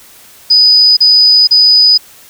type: tone bursts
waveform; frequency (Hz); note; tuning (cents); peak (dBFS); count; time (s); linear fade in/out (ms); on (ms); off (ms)
sine; 4978; D#8; 0; -3; 3; 0.5-1.978; 10; 470; 34
effects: white hiss -39 dBFS RMS until 2.29 s